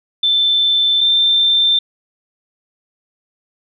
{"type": "tone pair in turn", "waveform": "sine", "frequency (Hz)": [3538, 3571], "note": ["A7", "A7"], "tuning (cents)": [9, 25], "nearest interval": "unison", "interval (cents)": 16, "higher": "second", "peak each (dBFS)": [-11, -10], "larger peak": "second", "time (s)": [[0.23, 1.01], [1.01, 1.79]], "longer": "neither", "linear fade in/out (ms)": 5, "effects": []}